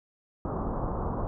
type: low-pass noise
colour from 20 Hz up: pink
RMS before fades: -31 dBFS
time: 0.45-1.27 s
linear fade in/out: 0 ms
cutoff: 1200 Hz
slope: 48 dB/octave
effects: none